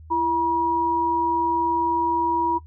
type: tone pair together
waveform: sine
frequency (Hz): 336.3 / 960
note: E4 / B5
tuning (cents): +35 / -49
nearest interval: octave + tritone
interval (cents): 1816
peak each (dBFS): -26 / -19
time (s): 0.1-2.59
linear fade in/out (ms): 20
effects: noise-tail reverb RT60 0.1 s tail -18 dB re dry + added 79 Hz sine -41 dBFS peak until 2.66 s